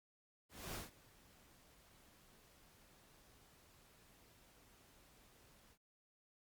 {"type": "noise with ADSR envelope", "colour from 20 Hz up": "pink", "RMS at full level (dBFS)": -45, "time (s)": [0.49, 5.78], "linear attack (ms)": 260, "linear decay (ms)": 150, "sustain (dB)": -22, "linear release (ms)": 63, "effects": ["Opus 48 kbps"]}